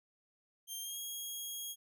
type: tone with pitch glide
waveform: 10% pulse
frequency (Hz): 3176 to 3284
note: G7 to G#7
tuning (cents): +22 to -20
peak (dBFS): -33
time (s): 0.67-1.76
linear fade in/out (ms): 50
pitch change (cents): +58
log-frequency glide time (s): 0.81-0.99
effects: none